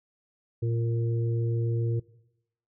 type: harmonic tone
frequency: 115.9 Hz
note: A#2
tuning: 10 cents flat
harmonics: 1 / 3 / 4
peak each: -25 / -35 / -37 dBFS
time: 0.62-2 s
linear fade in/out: 10 ms
effects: noise-tail reverb RT60 0.8 s tail -19 dB re dry